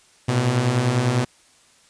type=beating tone pair; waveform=sawtooth; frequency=115.3 / 125.3 Hz; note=A#2 / B2; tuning=-19 / +25 cents; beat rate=10 Hz; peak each=-20 / -15 dBFS; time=0.28-1.25 s; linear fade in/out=10 ms; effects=white hiss -55 dBFS RMS until 1.89 s + resampled to 22050 Hz